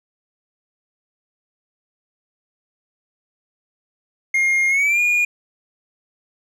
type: tone with pitch glide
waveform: triangle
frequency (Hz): 2131 to 2434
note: C7 to D#7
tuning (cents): +31 to -39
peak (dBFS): -13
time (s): 4.34-5.25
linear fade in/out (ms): 5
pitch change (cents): +230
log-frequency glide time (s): 4.69-5
effects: none